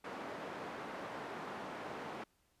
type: band-pass noise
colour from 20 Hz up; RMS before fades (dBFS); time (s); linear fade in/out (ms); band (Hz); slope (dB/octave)
white; -45; 0.04-2.24; 5; 180 to 1100; 12
effects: pink hiss -75 dBFS RMS until 2.6 s + resampled to 32000 Hz